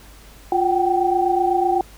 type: tone cluster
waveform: sine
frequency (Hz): 351.9 / 757 / 785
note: F4 / F#5 / G5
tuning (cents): +13 / +39 / +2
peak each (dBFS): -20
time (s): 0.52-1.81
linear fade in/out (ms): 2
effects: added 50 Hz sine -44 dBFS peak until 1.97 s + pink hiss -47 dBFS RMS until 1.97 s